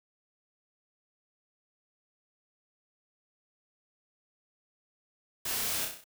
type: noise with echo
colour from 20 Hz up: white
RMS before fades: -34 dBFS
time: 5.45-5.85 s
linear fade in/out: 5 ms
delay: 32 ms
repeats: 6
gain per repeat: -4 dB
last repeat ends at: 6.042 s
effects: none